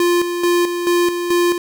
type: tone with tremolo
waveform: square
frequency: 349.2 Hz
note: F4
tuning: in tune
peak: -13 dBFS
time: 0-1.58 s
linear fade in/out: 2 ms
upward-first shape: square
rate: 2.3 Hz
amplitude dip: 55%
effects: none